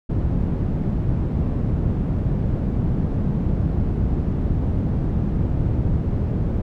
white low-pass noise, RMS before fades -21 dBFS, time 0.09-6.62 s, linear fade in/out 10 ms, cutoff 150 Hz, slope 12 dB/octave, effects none

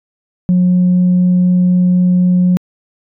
sine tone, 180.4 Hz, F#3, 44 cents flat, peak -6 dBFS, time 0.49-2.57 s, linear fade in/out 0 ms, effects tanh soft clip ceiling -5 dBFS

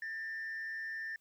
sine tone with frequency modulation, 1789 Hz, A6, 28 cents sharp, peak -36 dBFS, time 0.02-1.16 s, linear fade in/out 2 ms, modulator 114 Hz, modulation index 0.47, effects tanh soft clip ceiling -36 dBFS + white hiss -75 dBFS RMS until 1.2 s

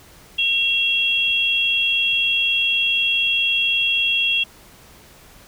sine tone pair together, 2732 / 3292 Hz, F7 / G#7, -39 / -16 cents, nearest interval minor third, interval 323 cents, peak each -19 dBFS, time 0.38-4.44 s, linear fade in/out 10 ms, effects pink hiss -47 dBFS RMS until 5.47 s

